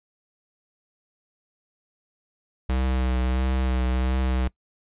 square tone with vibrato, 63.9 Hz, C2, 40 cents flat, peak -22 dBFS, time 2.69-4.48 s, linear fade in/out 5 ms, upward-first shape triangle, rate 1.5 Hz, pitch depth 29 cents each way, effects noise-tail reverb RT60 0.1 s tail -22 dB re dry + resampled to 8000 Hz

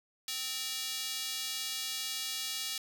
square tone with high-pass filter, 259 Hz, C4, 17 cents flat, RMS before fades -37 dBFS, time 0.28-2.78 s, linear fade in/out 2 ms, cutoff 3700 Hz, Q 1.4, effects 10-bit

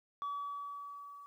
sine tone with level ramp, 1142 Hz, D6, 49 cents flat, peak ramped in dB -33 to -49 dBFS, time 0.22-1.26 s, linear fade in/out 0 ms, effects tanh soft clip ceiling -34 dBFS + 12-bit

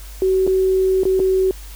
sine tone with dropouts, 377.9 Hz, F#4, 37 cents sharp, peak -13 dBFS, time 0.22-1.51 s, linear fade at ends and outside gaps 1 ms, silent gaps 0.467-0.475 / 1.034-1.053 / 1.194-1.2 s, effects added 50 Hz sine -33 dBFS peak until 1.75 s + white hiss -42 dBFS RMS until 1.75 s

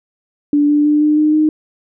sine tone with pitch steps, 291.6 / 294.8 / 298.1 / 301.4 / 304.7 / 308 Hz, D4 / D4 / D4 / D4 / D#4 / D#4, -12 / +7 / +26 / +45 / -36 / -17 cents, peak -9 dBFS, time 0.53-1.49 s, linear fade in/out 2 ms, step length 160 ms, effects none

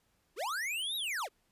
square linear two-way sweep, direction up then down, 309.2 to 3890 to 326.5 Hz, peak -34 dBFS, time 0.36-1.29 s, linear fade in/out 50 ms, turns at 0.96 s, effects pink hiss -74 dBFS RMS until 1.51 s + resampled to 32000 Hz

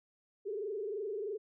sine tone with frequency modulation, 415.3 Hz, G#4, in tune, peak -35 dBFS, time 0.45-1.38 s, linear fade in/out 20 ms, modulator 23.1 Hz, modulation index 1.4, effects none

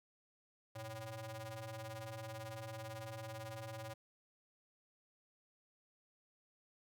sawtooth ring-modulated tone, 220 Hz, A3, in tune, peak -38 dBFS, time 0.75-3.94 s, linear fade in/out 10 ms, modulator 339 Hz, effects none

